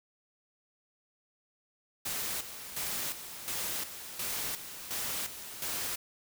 white noise with tremolo, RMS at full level -35 dBFS, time 2.05-5.96 s, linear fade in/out 10 ms, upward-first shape square, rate 1.4 Hz, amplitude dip 65%, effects none

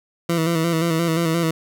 20% pulse tone with vibrato, 165.4 Hz, E3, 6 cents sharp, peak -13 dBFS, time 0.29-1.51 s, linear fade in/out 5 ms, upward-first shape square, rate 5.7 Hz, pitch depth 42 cents each way, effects none

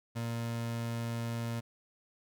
30% pulse tone, 116.54 Hz, A#2, in tune, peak -31 dBFS, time 0.15-1.61 s, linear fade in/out 20 ms, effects none

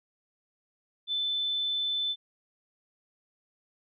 sine tone, 3520 Hz, A7, in tune, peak -27 dBFS, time 1.07-2.16 s, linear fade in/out 50 ms, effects none

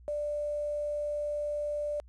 sine tone with quantisation, 590 Hz, D5, 8 cents sharp, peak -30 dBFS, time 0.08-2 s, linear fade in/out 0 ms, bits 9, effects added 60 Hz sine -51 dBFS peak until 2.08 s + resampled to 24000 Hz

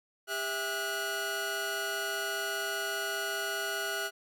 sawtooth tone cluster, 400.8 / 660 / 1455 Hz, G4 / E5 / F#6, +38 / +2 / -29 cents, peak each -35 / -35 / -30 dBFS, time 0.27-4.11 s, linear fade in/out 50 ms, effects none

